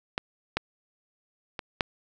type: clicks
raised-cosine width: 0.3 ms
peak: -11 / -9 / -17 / -7 dBFS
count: 4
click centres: 0.179 / 0.57 / 1.592 / 1.808 s
effects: none